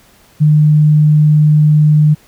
sine tone, 151.5 Hz, D#3, 46 cents flat, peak -5 dBFS, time 0.4-2.15 s, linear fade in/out 20 ms, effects pink hiss -47 dBFS RMS until 2.27 s

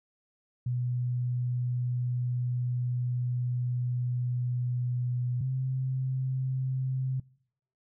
sine tone pair in turn, 123.47 / 130.62 Hz, B2 / C3, 0 / -3 cents, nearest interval minor second, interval 97 cents, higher second, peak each -27 dBFS, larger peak neither, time 0.66-5.41 / 5.41-7.2 s, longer first, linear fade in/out 5 ms, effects noise-tail reverb RT60 0.7 s tail -25 dB re dry

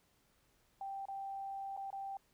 sine tone with dropouts, 784 Hz, G5, in tune, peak -40 dBFS, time 0.81-2.17 s, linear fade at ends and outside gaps 2 ms, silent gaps 1.055-1.084 / 1.766-1.774 / 1.904-1.928 s, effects pink hiss -73 dBFS RMS until 2.33 s

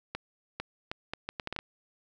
accelerating click train, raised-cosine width 0.3 ms, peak -18 dBFS, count 10, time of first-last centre 0.15-1.589 s, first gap 450 ms, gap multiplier 0.7, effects none

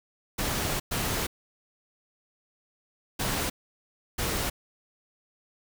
pink noise bursts at uneven times, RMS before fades -29 dBFS, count 4, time 0.38-0.8 / 0.91-1.27 / 3.19-3.5 / 4.18-4.5 s, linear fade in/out 10 ms, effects none

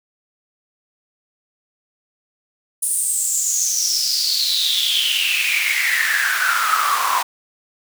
pink noise with high-pass filter sweep, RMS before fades -19 dBFS, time 2.82-7.23 s, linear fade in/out 10 ms, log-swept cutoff 9700 to 980 Hz, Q 9, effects none

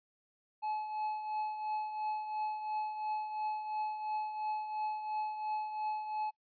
triangle tone with tremolo, 856 Hz, A5, 48 cents flat, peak -30 dBFS, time 0.62-6.31 s, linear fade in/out 20 ms, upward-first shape triangle, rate 2.9 Hz, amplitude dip 60%, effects noise-tail reverb RT60 0.1 s tail -25 dB re dry + resampled to 11025 Hz

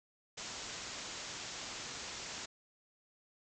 white low-pass noise, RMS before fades -45 dBFS, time 0.37-2.46 s, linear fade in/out 10 ms, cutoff 7500 Hz, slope 96 dB/octave, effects none

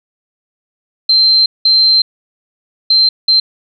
sine tone bursts at uneven times, 4126 Hz, C8, 25 cents flat, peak -6 dBFS, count 4, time 1.09-1.46 / 1.65-2.02 / 2.9-3.09 / 3.28-3.4 s, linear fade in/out 5 ms, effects none

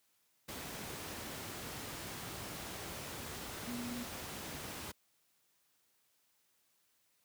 sine tone in noise, 241.7 Hz, B3, 37 cents flat, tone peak -40 dBFS, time 3.67-4.04 s, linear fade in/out 10 ms, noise pink, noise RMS -44 dBFS, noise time 0.48-4.92 s, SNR +1 dB, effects white hiss -75 dBFS RMS until 7.24 s + high-pass 80 Hz 12 dB/octave

